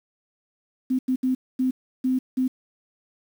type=tone bursts at uneven times; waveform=sine; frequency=257.5 Hz; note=C4; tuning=28 cents flat; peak=-19 dBFS; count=6; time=0.9-0.99 / 1.08-1.16 / 1.23-1.35 / 1.59-1.71 / 2.04-2.19 / 2.37-2.48 s; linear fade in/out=10 ms; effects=8-bit